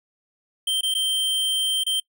square tone with dropouts, 3136 Hz, G7, in tune, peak -21 dBFS, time 0.67-2 s, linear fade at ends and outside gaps 5 ms, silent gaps 0.81-0.831 / 0.941-0.949 / 1.837-1.864 s, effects noise-tail reverb RT60 0.1 s tail -24 dB re dry

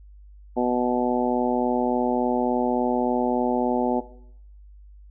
harmonic tone, 123.47 Hz, B2, in tune, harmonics 2 / 3 / 4 / 5 / 6 / 7, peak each -24 / -26 / -27 / -28 / -29 / -29 dBFS, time 0.56-4.01 s, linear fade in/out 20 ms, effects noise-tail reverb RT60 0.7 s tail -17 dB re dry + added 50 Hz sine -44 dBFS peak until 5.1 s

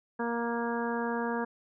harmonic tone, 234.7 Hz, A#3, 12 cents sharp, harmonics 1 / 2 / 3 / 4 / 5 / 6 / 7, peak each -33 / -34 / -40 / -36 / -42 / -43 / -39 dBFS, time 0.19-1.45 s, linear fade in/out 10 ms, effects none

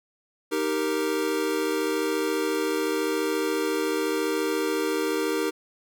square chord, Eb major, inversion none, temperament equal, 311.1 / 392 / 466.2 Hz, Eb4 / G4 / Bb4, 0 / 0 / 0 cents, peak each -29 dBFS, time 0.51-5.51 s, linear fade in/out 20 ms, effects none

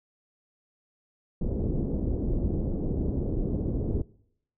pink low-pass noise, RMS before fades -28 dBFS, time 1.41-4.02 s, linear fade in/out 5 ms, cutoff 430 Hz, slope 24 dB/octave, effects noise-tail reverb RT60 0.7 s tail -22 dB re dry

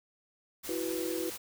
white noise, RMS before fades -41 dBFS, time 0.63-1.38 s, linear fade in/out 20 ms
sine chord, E suspended second, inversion none, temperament equal, 329.6 / 370 / 493.9 Hz, E4 / F#4 / B4, 0 / 0 / 0 cents, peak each -35 / -36 / -38 dBFS, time 0.69-1.3 s, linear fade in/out 2 ms
effects none

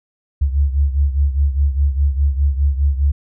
sine beating tone pair, 69.3 / 74.2 Hz, C#2 / D2, 0 / +18 cents, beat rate 4.9 Hz, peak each -14 / -19 dBFS, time 0.41-3.12 s, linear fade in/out 10 ms, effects none

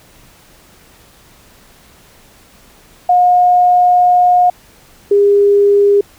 sine tone pair in turn, 718 / 404.8 Hz, F5 / G#4, +48 / -44 cents, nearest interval minor seventh, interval 992 cents, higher first, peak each -6 dBFS, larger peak neither, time 3.09-4.5 / 5.11-6.01 s, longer first, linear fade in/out 5 ms, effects pink hiss -45 dBFS RMS until 6.18 s

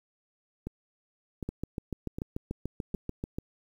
two click trains, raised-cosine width 3 ms, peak -22 / -20 dBFS, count 4 / 14, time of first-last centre 0.67-2.943 / 1.49-3.385 s, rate 1.32 / 6.86 Hz, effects 9-bit

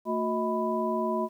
sine tone cluster, 224.6 / 364.2 / 636 / 992 Hz, A3 / F#4 / D#5 / B5, +36 / -27 / +38 / +7 cents, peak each -31 dBFS, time 0.05-1.29 s, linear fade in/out 50 ms, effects 10-bit

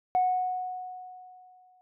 sine tone with exponential decay, 735 Hz, F#5, 12 cents flat, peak -19 dBFS, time 0.15-1.81 s, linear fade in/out 0 ms, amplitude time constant 360 ms, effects tanh soft clip ceiling -17 dBFS

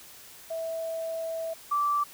sine tone pair in turn, 654 / 1165.3 Hz, E5 / D6, -14 / -14 cents, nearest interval minor seventh, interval 1000 cents, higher second, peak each -30 / -23 dBFS, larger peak second, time 0.5-1.54 / 1.71-2.04 s, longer first, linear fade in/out 10 ms, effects white hiss -49 dBFS RMS until 2.13 s

